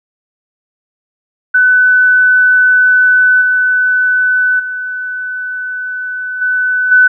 sine tone with level steps, 1501 Hz, F#6, 24 cents sharp, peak -5 / -8 / -17 / -10 / -3 dBFS, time 1.54-7.08 s, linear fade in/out 10 ms, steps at 3.41 / 4.59 / 6.41 / 6.91 s, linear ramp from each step 10 ms, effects none

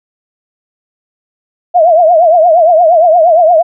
sine tone with vibrato, 669 Hz, E5, 25 cents sharp, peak -3 dBFS, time 1.74-3.63 s, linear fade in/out 20 ms, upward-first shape triangle, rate 8.6 Hz, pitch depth 160 cents each way, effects none

